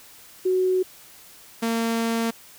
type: tone pair in turn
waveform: sine / sawtooth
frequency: 371 / 228.7 Hz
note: F#4 / A#3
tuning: +5 / -33 cents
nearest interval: minor sixth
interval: 838 cents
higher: first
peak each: -18 dBFS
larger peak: neither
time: 0.45-0.83 / 1.62-2.31 s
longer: second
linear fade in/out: 10 ms
effects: white hiss -48 dBFS RMS until 2.58 s